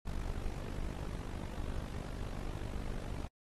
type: noise with amplitude modulation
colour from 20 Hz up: brown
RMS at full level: -36 dBFS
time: 0.05-3.28 s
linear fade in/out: 20 ms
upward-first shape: sine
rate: 49.2 Hz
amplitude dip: 80%
effects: AAC 32 kbps